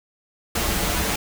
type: noise with comb filter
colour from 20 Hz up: pink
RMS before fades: -23 dBFS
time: 0.55-1.16 s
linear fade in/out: 5 ms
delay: 7.8 ms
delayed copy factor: -0.75
effects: none